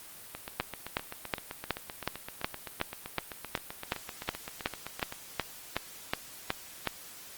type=two click trains; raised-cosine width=0.3 ms; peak=-11 / -21 dBFS; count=18 / 38; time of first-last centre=0.6-6.873 / 0.35-5.124 s; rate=2.71 / 7.75 Hz; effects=white hiss -48 dBFS RMS until 7.37 s + Opus 32 kbps